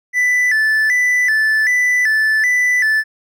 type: tone with vibrato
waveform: triangle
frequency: 1864.7 Hz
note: A#6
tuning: in tune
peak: -10 dBFS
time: 0.13-3.04 s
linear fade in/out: 50 ms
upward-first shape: square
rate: 1.3 Hz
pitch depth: 110 cents each way
effects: none